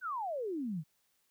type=exponential sweep; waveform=sine; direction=down; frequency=1563 to 143.6 Hz; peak=-34 dBFS; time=0.01-0.84 s; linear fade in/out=50 ms; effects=white hiss -75 dBFS RMS until 1.3 s